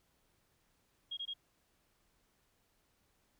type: tone bursts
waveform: sine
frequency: 3268 Hz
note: G#7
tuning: 29 cents flat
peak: -38 dBFS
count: 3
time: 1.11-1.338 s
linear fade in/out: 10 ms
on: 62 ms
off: 21 ms
effects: pink hiss -75 dBFS RMS until 3.39 s